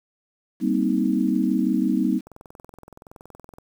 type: chord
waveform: sine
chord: C minor seventh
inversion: second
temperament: just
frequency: 196.22 / 235.5 / 261.6 / 314 Hz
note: G3 / Bb3 / C4 / Eb4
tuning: +2 / +18 / 0 / +16 cents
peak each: -24 dBFS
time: 0.6-2.21 s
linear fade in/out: 50 ms
type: click train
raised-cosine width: 1 ms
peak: -29 dBFS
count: 29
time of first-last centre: 2.27-3.585 s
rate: 21.3 Hz
effects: 8-bit